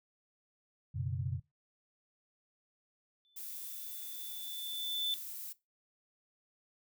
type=chord; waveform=sine; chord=F# suspended fourth; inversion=none; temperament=equal; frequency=92.5 / 123.47 / 138.59 Hz; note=F#2 / B2 / C#3; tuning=0 / 0 / 0 cents; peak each=-38 dBFS; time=0.94-1.4 s; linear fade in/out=20 ms
type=tone with exponential growth; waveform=sine; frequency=3520 Hz; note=A7; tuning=in tune; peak=-29 dBFS; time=3.25-5.14 s; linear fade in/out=0 ms; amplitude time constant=410 ms
type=noise; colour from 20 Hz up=violet; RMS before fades=-44 dBFS; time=3.36-5.53 s; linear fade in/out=10 ms
effects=noise-tail reverb RT60 0.2 s tail -18 dB re dry